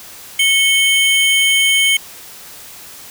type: tone pair together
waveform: square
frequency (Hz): 2200 / 3111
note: C#7 / G7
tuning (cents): -14 / -14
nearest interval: tritone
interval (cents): 600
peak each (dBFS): -14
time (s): 0.39-1.97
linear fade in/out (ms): 5
effects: white hiss -36 dBFS RMS until 3.1 s